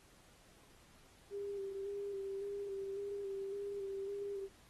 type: tone with vibrato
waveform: sine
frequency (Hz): 397.1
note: G4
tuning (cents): +22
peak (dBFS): -39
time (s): 1.3-4.49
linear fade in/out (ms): 50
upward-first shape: square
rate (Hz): 1.8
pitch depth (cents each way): 24
effects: pink hiss -65 dBFS RMS until 4.69 s + AAC 32 kbps